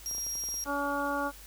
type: tone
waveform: 35% pulse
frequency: 5630 Hz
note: F8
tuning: 13 cents sharp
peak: -30 dBFS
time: 0.06-0.64 s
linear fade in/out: 0 ms
type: clicks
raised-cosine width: 1 ms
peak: -35 dBFS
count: 9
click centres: 0.112 / 0.149 / 0.182 / 0.266 / 0.355 / 0.438 / 0.488 / 0.542 / 0.662 s
type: harmonic tone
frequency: 284 Hz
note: C#4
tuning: 42 cents sharp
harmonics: 1 / 2 / 3 / 4 / 5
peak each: -35 / -35 / -35 / -35 / -35 dBFS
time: 0.65-1.32 s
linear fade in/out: 50 ms
effects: added 50 Hz sine -50 dBFS peak until 1.46 s + white hiss -51 dBFS RMS until 1.46 s